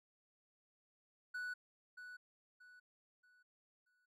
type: tone with echo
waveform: triangle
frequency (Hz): 1480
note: F#6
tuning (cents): 0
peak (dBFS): -39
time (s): 1.34-1.54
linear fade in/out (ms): 10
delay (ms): 630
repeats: 4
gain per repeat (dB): -9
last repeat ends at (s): 4.06
effects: none